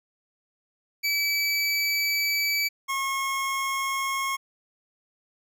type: tone pair in turn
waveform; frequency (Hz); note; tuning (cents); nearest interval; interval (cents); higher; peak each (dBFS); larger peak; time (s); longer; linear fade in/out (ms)
25% pulse; 2300 / 1085.5; D7 / C#6; -37 / -37; octave + minor second; 1300; first; -19 / -22; first; 1.03-2.69 / 2.88-4.37; first; 20
effects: none